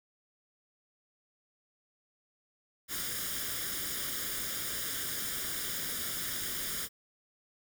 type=noise with comb filter; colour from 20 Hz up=white; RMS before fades=-36 dBFS; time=2.88-6.89 s; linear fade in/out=50 ms; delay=0.58 ms; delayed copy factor=+0.7; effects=none